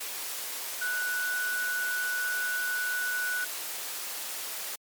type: tone in noise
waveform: sine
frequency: 1480 Hz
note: F#6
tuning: in tune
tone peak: -28 dBFS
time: 0.81-3.45 s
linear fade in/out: 10 ms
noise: white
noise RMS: -36 dBFS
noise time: 0-4.76 s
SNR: +5 dB
effects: high-pass 400 Hz 12 dB/octave + MP3 96 kbps